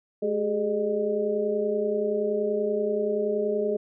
sine tone cluster, 212.4 / 391 / 421.5 / 611 Hz, G#3 / G4 / G#4 / D#5, +39 / -4 / +26 / -32 cents, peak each -32 / -32 / -25 / -30 dBFS, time 0.22-3.77 s, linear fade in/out 10 ms, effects none

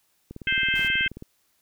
click train, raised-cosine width 3 ms, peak -25 dBFS, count 18, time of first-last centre 0.31-1.224 s, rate 18.6 Hz
harmonic tone, 523.3 Hz, C5, in tune, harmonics 3 / 4 / 5 / 6, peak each -25 / -26 / -27 / -28 dBFS, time 0.47-1.08 s, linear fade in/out 5 ms
pink noise, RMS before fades -42 dBFS, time 0.75-0.88 s, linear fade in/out 5 ms
effects white hiss -68 dBFS RMS until 1.61 s

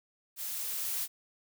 blue noise with level ramp, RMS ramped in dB -38 to -33 dBFS, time 0.36-1.08 s, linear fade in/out 50 ms, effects none

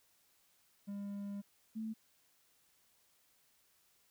triangle / sine tone pair in turn, 201.3 / 220.7 Hz, G3 / A3, +46 / +5 cents, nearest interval major second, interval 159 cents, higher second, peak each -38 / -38 dBFS, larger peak neither, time 0.87-1.42 / 1.75-1.94 s, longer first, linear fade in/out 20 ms, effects white hiss -72 dBFS RMS until 4.1 s

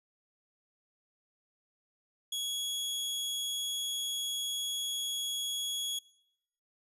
sawtooth tone, 3343 Hz, G#7, 11 cents sharp, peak -30 dBFS, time 2.32-5.99 s, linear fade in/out 5 ms, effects noise-tail reverb RT60 0.8 s tail -23 dB re dry + resampled to 32000 Hz

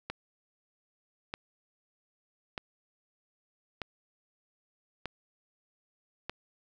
click train, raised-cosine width 0.3 ms, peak -19 dBFS, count 6, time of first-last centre 0.1-6.296 s, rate 0.807 Hz, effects none

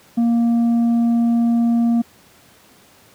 sine tone with tanh clipping, 233.9 Hz, A#3, 6 cents sharp, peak -14 dBFS, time 0.17-2.02 s, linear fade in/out 10 ms, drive 4 dB, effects pink hiss -50 dBFS RMS until 3.14 s + high-pass 100 Hz 12 dB/octave

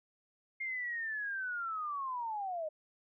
sine linear sweep, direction down, 2131 to 603 Hz, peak -35 dBFS, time 0.6-2.69 s, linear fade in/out 10 ms, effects none

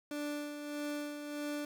30% pulse tone with tremolo, 293.7 Hz, D4, in tune, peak -33 dBFS, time 0.11-1.65 s, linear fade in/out 2 ms, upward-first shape sine, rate 1.6 Hz, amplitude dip 50%, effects none

